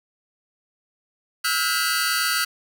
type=tone cluster; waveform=sawtooth; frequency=1302 / 1429 / 1592 / 1992 / 4567 Hz; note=E6 / F6 / G6 / B6 / D8; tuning=-22 / +39 / +26 / +14 / -49 cents; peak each=-24 / -21 / -26 / -27 / -23 dBFS; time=1.44-2.45 s; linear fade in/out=10 ms; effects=none